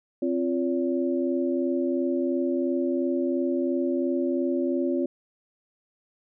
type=tone cluster; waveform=sine; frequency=263.1 / 346 / 568 Hz; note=C4 / F4 / C#5; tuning=+10 / -16 / +42 cents; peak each=-26 / -26 / -31 dBFS; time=0.22-5.06 s; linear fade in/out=5 ms; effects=none